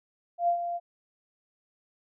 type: tone with ADSR envelope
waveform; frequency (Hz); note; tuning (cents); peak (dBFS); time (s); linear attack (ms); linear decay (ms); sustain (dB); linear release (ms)
sine; 693; F5; -14; -20; 0.38-0.8; 100; 94; -9; 39
effects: none